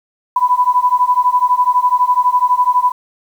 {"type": "beating tone pair", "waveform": "sine", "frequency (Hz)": [987.8, 999.8], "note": ["B5", "B5"], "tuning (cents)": [0, 21], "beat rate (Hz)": 12, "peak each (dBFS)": -13, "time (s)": [0.36, 2.92], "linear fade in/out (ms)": 5, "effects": ["7-bit"]}